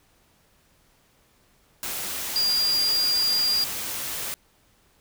sine tone in noise, 4802 Hz, D8, 38 cents sharp, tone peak -20 dBFS, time 2.36-3.64 s, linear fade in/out 0 ms, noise white, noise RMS -31 dBFS, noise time 1.83-4.34 s, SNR +8 dB, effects pink hiss -62 dBFS RMS until 5 s

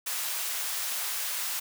white high-pass noise, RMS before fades -32 dBFS, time 0.06-1.6 s, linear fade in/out 10 ms, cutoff 790 Hz, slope 12 dB/octave, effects none

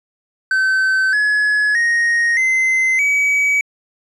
triangle tone with pitch steps, 1536 / 1694.5 / 1869.3 / 2062 / 2275 Hz, G6 / G#6 / A#6 / C7 / C#7, -36 / +34 / +4 / -26 / +44 cents, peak -11 dBFS, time 0.51-3.61 s, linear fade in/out 2 ms, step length 620 ms, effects resampled to 24000 Hz

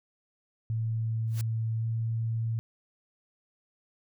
sine tone with pitch glide, 112.4 to 113.57 Hz, A2 to A#2, +37 to -45 cents, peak -27 dBFS, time 0.7-2.59 s, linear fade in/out 0 ms, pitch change +18 cents, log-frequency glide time 1.78-1.84 s
white noise with exponential growth, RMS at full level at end -37 dBFS, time 1.27-1.41 s, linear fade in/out 1 ms, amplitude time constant 30 ms
effects none

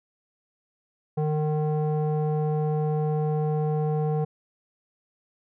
square tone with low-pass filter, 152.6 Hz, D#3, 33 cents flat, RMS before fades -25 dBFS, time 1.17-4.25 s, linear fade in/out 10 ms, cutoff 640 Hz, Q 2.7, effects none

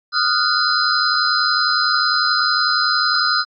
sine tone cluster, 1239 / 1377 / 1468 / 4114 / 4988 Hz, D#6 / F6 / F#6 / C8 / D#8, -8 / -25 / -14 / -30 / +3 cents, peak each -21 dBFS, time 0.12-3.45 s, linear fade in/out 50 ms, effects AAC 48 kbps

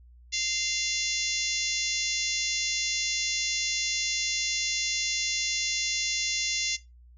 harmonic tone, 693 Hz, F5, 14 cents flat, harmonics 3 / 4 / 5 / 6 / 7 / 8 / 9 / 10, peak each -35 / -35 / -35 / -35 / -35 / -35 / -35 / -35 dBFS, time 0.32-6.77 s, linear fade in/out 20 ms, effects noise-tail reverb RT60 0.2 s tail -17 dB re dry + added 60 Hz sine -50 dBFS peak until 7.17 s

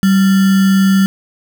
sine tone with sample-and-hold, 193 Hz, G3, 27 cents flat, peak -7 dBFS, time 0.03-1.06 s, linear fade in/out 0 ms, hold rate 1575 Hz, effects none

